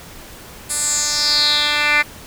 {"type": "tone with band-pass filter sweep", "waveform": "10% pulse", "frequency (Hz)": 295.7, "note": "D4", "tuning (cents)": 12, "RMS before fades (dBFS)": -17, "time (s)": [0.69, 2.03], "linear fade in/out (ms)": 20, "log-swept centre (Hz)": [9400, 2200], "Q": 4.8, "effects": ["pink hiss -38 dBFS RMS until 2.26 s"]}